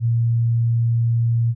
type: tone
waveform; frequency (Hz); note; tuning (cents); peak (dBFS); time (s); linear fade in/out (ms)
sine; 116.54; A#2; 0; -15; 0-1.55; 50
effects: none